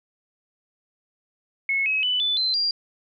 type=tone with pitch steps; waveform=sine; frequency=2188 / 2557 / 2989 / 3493 / 4083 / 4772 Hz; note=C#7 / D#7 / F#7 / A7 / C8 / D8; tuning=-23 / +47 / +17 / -13 / -43 / +27 cents; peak=-20 dBFS; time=1.69-2.71 s; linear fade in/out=2 ms; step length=170 ms; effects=none